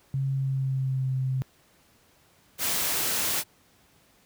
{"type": "tone with pitch glide", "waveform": "sine", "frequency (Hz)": [135.5, 130.96], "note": ["C#3", "C3"], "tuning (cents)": [-39, 2], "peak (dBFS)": -24, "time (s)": [0.14, 1.42], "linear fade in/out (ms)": 0, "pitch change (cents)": -59, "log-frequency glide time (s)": [0.3, 1.13]}
{"type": "noise", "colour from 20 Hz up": "white", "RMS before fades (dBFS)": -27, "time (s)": [2.58, 3.44], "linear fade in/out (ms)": 50}
{"effects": ["pink hiss -61 dBFS RMS until 4.25 s", "high-pass 60 Hz 12 dB/octave"]}